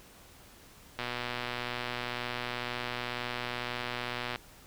click train, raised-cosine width 0.3 ms, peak -18 dBFS, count 412, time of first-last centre 0.99-4.359 s, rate 122 Hz, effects pink hiss -55 dBFS RMS until 4.66 s

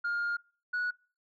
sine tone pair in turn, 1413 / 1465.8 Hz, F6 / F#6, +20 / -17 cents, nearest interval minor second, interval 63 cents, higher second, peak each -27 dBFS, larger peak neither, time 0.04-0.37 / 0.73-0.91 s, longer first, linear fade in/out 10 ms, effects noise-tail reverb RT60 0.4 s tail -26 dB re dry + tanh soft clip ceiling -27 dBFS

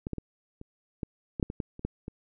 clicks, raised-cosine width 3 ms, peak -20 / -19 / -22 / -30 / -19 / -19 / -12 / -23 / -18 / -30 / -17 / -24 dBFS, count 12, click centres 0.069 / 0.133 / 0.183 / 0.614 / 1.032 / 1.398 / 1.428 / 1.501 / 1.602 / 1.794 / 1.85 / 2.081 s, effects none

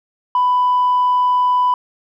triangle tone with tanh clipping, 994 Hz, B5, 11 cents sharp, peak -12 dBFS, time 0.35-1.74 s, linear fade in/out 2 ms, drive 5 dB, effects none

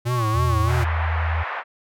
square tone with vibrato, 115.9 Hz, A#2, 10 cents flat, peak -21 dBFS, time 0.05-0.85 s, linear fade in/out 20 ms, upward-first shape sine, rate 3.2 Hz, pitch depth 130 cents each way
sine tone, 1108.7 Hz, C#6, in tune, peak -24 dBFS, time 0.09-0.72 s, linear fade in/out 50 ms
sine tone with pitch glide, 82.7 to 81.09 Hz, E2 to E2, +6 to -28 cents, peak -20 dBFS, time 0.34-1.44 s, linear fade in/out 20 ms, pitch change -34 cents, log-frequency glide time 0.78-0.91 s
pink band-pass noise, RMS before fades -29 dBFS, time 0.66-1.64 s, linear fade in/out 50 ms, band 700 to 2100 Hz, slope 24 dB/octave
effects none

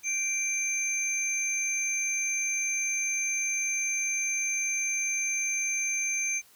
sine tone pair together, 2349 / 6275 Hz, D7 / G8, 0 / +1 cents, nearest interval octave + perfect fourth, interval 1701 cents, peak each -28 / -28 dBFS, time 0.03-6.42 s, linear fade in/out 50 ms, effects tanh soft clip ceiling -22 dBFS + white hiss -58 dBFS RMS until 6.55 s

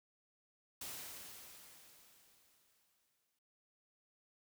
white noise with exponential decay, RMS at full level -45 dBFS, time 0.81-3.39 s, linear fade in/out 5 ms, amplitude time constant 560 ms, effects none

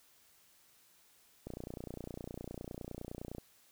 click train, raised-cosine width 2 ms, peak -29 dBFS, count 58, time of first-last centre 1.47-3.383 s, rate 29.8 Hz, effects white hiss -66 dBFS RMS until 3.71 s

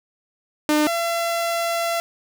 sawtooth tone pair in turn, 301.7 / 677.3 Hz, D4 / E5, +47 / +47 cents, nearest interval octave + major second, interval 1400 cents, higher second, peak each -12 / -17 dBFS, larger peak first, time 0.69-0.87 / 0.87-2 s, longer second, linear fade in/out 0 ms, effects none

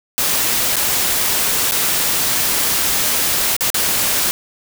white noise with dropouts, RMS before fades -17 dBFS, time 0.18-4.31 s, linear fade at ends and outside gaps 0 ms, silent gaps 0.758-0.766 / 1.711-1.72 / 3.565-3.608 / 3.702-3.744 s, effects none

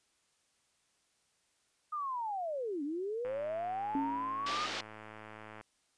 sine linear two-way sweep, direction down then up, 1244.5 to 275.5 to 1244.5 Hz, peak -34 dBFS, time 1.92-4.67 s, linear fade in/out 10 ms, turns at 2.83 s
click train, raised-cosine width 0.5 ms, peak -33 dBFS, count 256, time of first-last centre 3.25-5.611 s, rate 108 Hz
sine tone with exponential decay, 277.2 Hz, C#4, in tune, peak -29 dBFS, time 3.95-4.69 s, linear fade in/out 1 ms, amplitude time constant 160 ms
white band-pass noise, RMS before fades -39 dBFS, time 4.46-4.81 s, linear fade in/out 5 ms, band 250 to 4600 Hz, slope 24 dB/octave
effects white hiss -74 dBFS RMS until 5.97 s + resampled to 22050 Hz

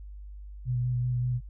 sine tone with vibrato, 123.9 Hz, B2, 6 cents sharp, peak -25 dBFS, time 0.65-1.41 s, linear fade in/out 50 ms, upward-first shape square, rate 5.2 Hz, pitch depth 15 cents each way, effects added 50 Hz sine -40 dBFS peak until 1.49 s

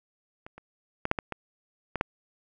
clicks, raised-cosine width 0.5 ms, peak -27 / -30 / -13 / -7 / -14 / -18 / -15 / -9 dBFS, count 8, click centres 0.465 / 0.58 / 1.054 / 1.114 / 1.188 / 1.323 / 1.957 / 2.011 s, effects none

